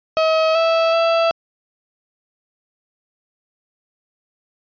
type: tone with pitch steps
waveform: 35% pulse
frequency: 638 / 657 / 664 Hz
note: D#5 / E5 / E5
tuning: +43 / -6 / +12 cents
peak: -12 dBFS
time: 0.17-1.31 s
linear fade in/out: 0 ms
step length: 380 ms
effects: resampled to 11025 Hz